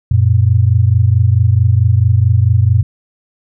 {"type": "tone pair together", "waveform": "sine", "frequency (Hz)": [92.5, 117.05], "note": ["F#2", "A#2"], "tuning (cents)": [0, 8], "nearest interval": "major third", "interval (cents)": 408, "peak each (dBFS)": -10, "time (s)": [0.11, 2.83], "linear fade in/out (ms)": 5, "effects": []}